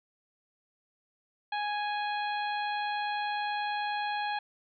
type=harmonic tone; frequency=830.6 Hz; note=G#5; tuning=in tune; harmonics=1 / 2 / 3 / 4 / 5; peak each=-31 / -37 / -41 / -43 / -45 dBFS; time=1.52-4.39 s; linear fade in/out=5 ms; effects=none